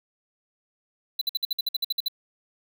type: tone bursts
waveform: square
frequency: 3994 Hz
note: B7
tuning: 19 cents sharp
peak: -23 dBFS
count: 12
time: 1.19-2.083 s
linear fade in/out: 5 ms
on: 24 ms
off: 55 ms
effects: none